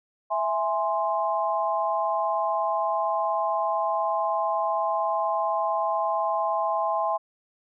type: chord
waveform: sine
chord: E augmented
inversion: none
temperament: equal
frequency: 659.3 / 830.6 / 1046.5 Hz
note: E5 / G#5 / B#5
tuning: 0 / 0 / 0 cents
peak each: -27 dBFS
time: 0.3-7.18 s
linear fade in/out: 20 ms
effects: none